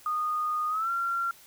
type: tone with pitch glide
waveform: sine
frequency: 1231 to 1373.8 Hz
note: D#6 to F6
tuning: -19 to -29 cents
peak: -26 dBFS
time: 0.06-1.31 s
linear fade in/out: 2 ms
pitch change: +190 cents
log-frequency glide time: 0.69-0.9 s
effects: white hiss -54 dBFS RMS until 1.46 s